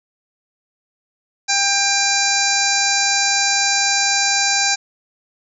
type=harmonic tone; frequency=796 Hz; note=G5; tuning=26 cents sharp; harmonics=1 / 2 / 3 / 5 / 6 / 7 / 8 / 9; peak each=-23 / -23 / -23 / -23 / -23 / -23 / -23 / -23 dBFS; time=1.48-4.76 s; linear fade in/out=20 ms; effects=none